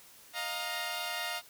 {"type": "chord", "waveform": "10% pulse", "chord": "Eb suspended second", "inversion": "none", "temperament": "equal with one note detuned", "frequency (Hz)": [622.3, 706.6, 932.3], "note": ["Eb5", "F5", "Bb5"], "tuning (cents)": [0, 20, 0], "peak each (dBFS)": [-33, -28, -31], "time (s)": [0.33, 1.42], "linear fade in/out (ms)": 50, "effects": ["white hiss -56 dBFS RMS until 1.49 s"]}